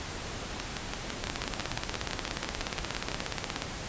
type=two click trains; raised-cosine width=0.2 ms; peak=-15 / -13 dBFS; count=16 / 41; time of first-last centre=0.6-3.117 / 1.24-3.621 s; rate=5.96 / 16.8 Hz; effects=pink hiss -38 dBFS RMS until 3.88 s + resampled to 16000 Hz